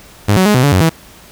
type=tone with pitch steps; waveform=sawtooth; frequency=102.7 / 187 / 209.1 / 127 / 143.1 / 92.8 / 162.8 Hz; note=G#2 / F#3 / G#3 / B2 / D3 / F#2 / E3; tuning=-19 / +19 / +12 / +49 / -45 / +6 / -21 cents; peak=-4 dBFS; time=0.28-0.896 s; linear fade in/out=10 ms; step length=88 ms; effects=pink hiss -40 dBFS RMS until 1.31 s